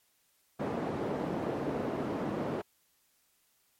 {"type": "band-pass noise", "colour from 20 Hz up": "white", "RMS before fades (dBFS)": -34, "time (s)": [0.59, 2.62], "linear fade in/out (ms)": 10, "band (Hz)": [150, 490], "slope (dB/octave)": 12, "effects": ["white hiss -71 dBFS RMS until 3.79 s", "MP3 64 kbps"]}